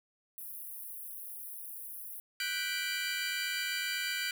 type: high-pass noise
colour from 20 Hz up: white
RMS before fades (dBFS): -44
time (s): 0.38-2.2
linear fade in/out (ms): 0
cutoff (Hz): 9800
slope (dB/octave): 96
type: chord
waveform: 25% pulse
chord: G major seventh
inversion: third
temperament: equal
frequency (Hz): 1480 / 1568 / 1975.5 / 2349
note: F#6 / G6 / B6 / D7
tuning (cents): 0 / 0 / 0 / 0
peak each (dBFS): -34 / -36 / -37 / -33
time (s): 2.4-4.31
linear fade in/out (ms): 2
effects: none